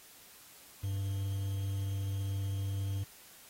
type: tone with quantisation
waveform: triangle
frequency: 98 Hz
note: G2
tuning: in tune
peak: -30 dBFS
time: 0.83-3.04 s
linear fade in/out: 10 ms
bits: 9
effects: white hiss -56 dBFS RMS until 3.49 s + AAC 48 kbps